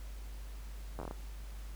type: slowing click train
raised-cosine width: 1 ms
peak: -27 dBFS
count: 7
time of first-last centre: 0.99-1.111 s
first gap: 11 ms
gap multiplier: 1.24
effects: added 50 Hz sine -42 dBFS peak until 1.75 s + pink hiss -57 dBFS RMS until 1.75 s